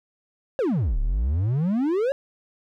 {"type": "exponential two-way sweep", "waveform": "triangle", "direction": "down then up", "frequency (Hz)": [571, 32.72, 571], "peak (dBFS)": -18, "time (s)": [0.59, 2.12], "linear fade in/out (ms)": 0, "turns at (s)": 0.99, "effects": []}